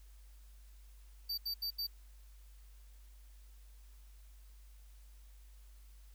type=tone bursts; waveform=square; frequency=4630 Hz; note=D8; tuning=25 cents flat; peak=-36 dBFS; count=4; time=1.29-1.87 s; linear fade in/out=10 ms; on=88 ms; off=76 ms; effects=added 50 Hz sine -54 dBFS peak until 6.14 s + white hiss -69 dBFS RMS until 6.14 s